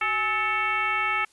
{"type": "tone with frequency modulation", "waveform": "sine", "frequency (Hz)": 1760, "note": "A6", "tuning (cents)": 0, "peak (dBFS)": -22, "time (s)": [0.01, 1.25], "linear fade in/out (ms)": 5, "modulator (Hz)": 460, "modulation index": 1.8, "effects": ["white hiss -60 dBFS RMS until 1.32 s", "resampled to 24000 Hz"]}